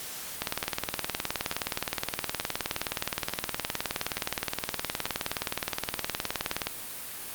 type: two click trains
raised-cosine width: 0.2 ms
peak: -17 / -10 dBFS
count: 6 / 121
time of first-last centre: 0.64-5.065 / 0.42-6.67 s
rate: 1.13 / 19.2 Hz
effects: white hiss -39 dBFS RMS until 7.34 s + Opus 48 kbps